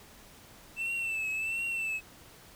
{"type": "tone with vibrato", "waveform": "triangle", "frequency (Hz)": 2657, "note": "E7", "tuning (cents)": 13, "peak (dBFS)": -29, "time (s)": [0.76, 2.01], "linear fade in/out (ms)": 50, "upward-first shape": "triangle", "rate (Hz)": 1.4, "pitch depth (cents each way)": 64, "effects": ["pink hiss -54 dBFS RMS until 2.55 s"]}